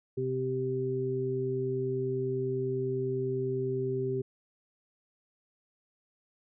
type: harmonic tone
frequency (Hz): 130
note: C3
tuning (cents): -11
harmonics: 1 / 2 / 3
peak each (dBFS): -34 / -39 / -30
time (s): 0.17-4.22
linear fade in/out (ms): 10
effects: none